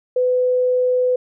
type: tone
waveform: sine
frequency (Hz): 502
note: B4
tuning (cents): +28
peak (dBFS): -14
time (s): 0.16-1.16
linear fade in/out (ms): 5
effects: none